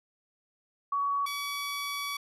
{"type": "tone pair in turn", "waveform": ["sine", "15% pulse"], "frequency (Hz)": [1127, 1138.1], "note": ["C#6", "C#6"], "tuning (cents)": [28, 45], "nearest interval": "unison", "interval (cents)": 17, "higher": "second", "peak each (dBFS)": -26, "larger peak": "neither", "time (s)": [[0.92, 1.26], [1.26, 2.17]], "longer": "second", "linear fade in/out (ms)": 5, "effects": ["resampled to 32000 Hz"]}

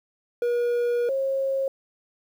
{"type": "tone pair in turn", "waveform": ["triangle", "sine"], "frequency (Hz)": [479.9, 539.8], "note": ["B4", "C#5"], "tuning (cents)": [-50, -46], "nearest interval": "major second", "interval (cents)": 204, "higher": "second", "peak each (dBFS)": [-19, -22], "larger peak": "first", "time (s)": [[0.42, 1.09], [1.09, 1.68]], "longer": "first", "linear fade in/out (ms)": 2, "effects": ["9-bit"]}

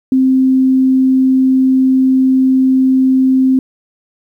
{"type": "tone", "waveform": "sine", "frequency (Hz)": 261.6, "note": "C4", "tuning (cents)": 0, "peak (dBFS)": -7, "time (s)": [0.12, 3.59], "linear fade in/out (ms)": 2, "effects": ["8-bit"]}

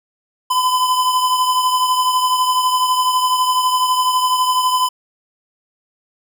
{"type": "beating tone pair", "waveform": "square", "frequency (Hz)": [1010, 1022], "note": ["B5", "C6"], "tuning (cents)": [39, -41], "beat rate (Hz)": 12, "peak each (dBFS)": [-15, -23], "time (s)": [0.5, 4.89], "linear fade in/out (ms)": 10, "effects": []}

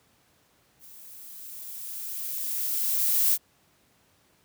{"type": "noise with level ramp", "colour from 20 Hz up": "violet", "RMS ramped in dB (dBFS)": [-49, -21], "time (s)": [0.79, 3.38], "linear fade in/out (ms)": 50, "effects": ["pink hiss -64 dBFS RMS until 4.44 s", "high-pass 80 Hz 12 dB/octave"]}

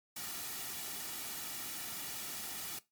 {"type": "noise with comb filter", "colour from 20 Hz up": "white", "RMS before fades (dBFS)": -42, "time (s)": [0.16, 2.79], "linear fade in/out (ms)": 5, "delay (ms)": 1.9, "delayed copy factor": -0.5, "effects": ["noise-tail reverb RT60 0.2 s tail -18 dB re dry", "MP3 96 kbps"]}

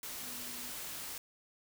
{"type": "tone in noise", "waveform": "sine", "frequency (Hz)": 245.2, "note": "B3", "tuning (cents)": -12, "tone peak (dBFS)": -54, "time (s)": [0.21, 0.7], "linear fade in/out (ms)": 2, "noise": "white", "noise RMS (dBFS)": -43, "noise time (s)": [0.03, 1.18], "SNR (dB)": -14, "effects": []}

